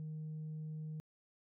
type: tone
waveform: sine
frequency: 155.2 Hz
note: D#3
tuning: 4 cents flat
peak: -39 dBFS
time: 0-1 s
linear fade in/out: 0 ms
effects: tanh soft clip ceiling -39 dBFS